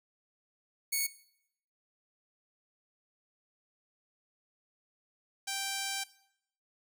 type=tone pair in turn; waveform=5% pulse; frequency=2217 / 783.8 Hz; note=C#7 / G5; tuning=0 / 0 cents; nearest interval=octave + tritone; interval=1800 cents; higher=first; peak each=-19 / -22 dBFS; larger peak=first; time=0.92-1.07 / 5.47-6.04 s; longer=second; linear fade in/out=10 ms; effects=noise-tail reverb RT60 0.7 s tail -18 dB re dry